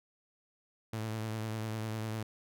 sawtooth tone with vibrato, 110 Hz, A2, in tune, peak -31 dBFS, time 0.93-2.23 s, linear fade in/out 5 ms, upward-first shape triangle, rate 10 Hz, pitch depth 52 cents each way, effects none

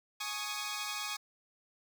10% pulse chord, Ab suspended fourth, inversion none, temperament equal with one note detuned, 834 / 1108.7 / 1244.5 Hz, Ab5 / Db6 / Eb6, +7 / 0 / 0 cents, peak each -33 / -32 / -32 dBFS, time 0.2-1.17 s, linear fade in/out 10 ms, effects none

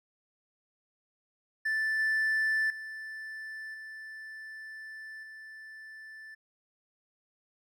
triangle tone with level steps, 1760 Hz, A6, in tune, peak -25 / -23 / -37 / -40 / -43 dBFS, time 1.65-6.35 s, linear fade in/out 10 ms, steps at 1.99 / 2.7 / 3.74 / 5.23 s, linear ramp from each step 2 ms, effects tanh soft clip ceiling -19 dBFS

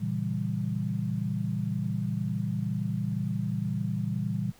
sine chord, A# diminished seventh, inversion none, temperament equal, 116.54 / 138.59 / 164.81 / 196 Hz, A#2 / C#3 / E3 / G3, 0 / 0 / 0 / 0 cents, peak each -32 / -35 / -33 / -32 dBFS, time 0-4.52 s, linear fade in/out 20 ms, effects pink hiss -58 dBFS RMS until 4.59 s

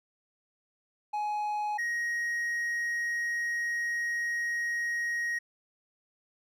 triangle tone pair in turn, 839 / 1883.5 Hz, G#5 / A#6, +17 / +17 cents, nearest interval octave + major second, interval 1400 cents, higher second, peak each -27 dBFS, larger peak neither, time 1.13-1.78 / 1.78-5.39 s, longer second, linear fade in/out 10 ms, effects none

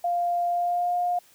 sine tone with pitch glide, 698.5 to 709.5 Hz, F5 to F5, 0 to +27 cents, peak -22 dBFS, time 0.04-1.19 s, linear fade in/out 5 ms, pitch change +27 cents, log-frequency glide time 0.49-0.96 s, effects white hiss -57 dBFS RMS until 1.34 s

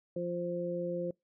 harmonic tone, 174.61 Hz, F3, in tune, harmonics 1 / 2 / 3, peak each -38 / -38 / -35 dBFS, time 0.16-1.11 s, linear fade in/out 5 ms, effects noise-tail reverb RT60 0.2 s tail -26 dB re dry

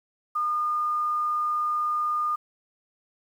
sine tone, 1216 Hz, D#6, 40 cents flat, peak -23 dBFS, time 0.35-2.36 s, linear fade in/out 10 ms, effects 9-bit

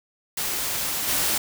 white noise with level steps, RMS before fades -27 / -23 dBFS, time 0.37-1.38 s, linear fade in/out 5 ms, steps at 1.07 s, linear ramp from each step 20 ms, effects none

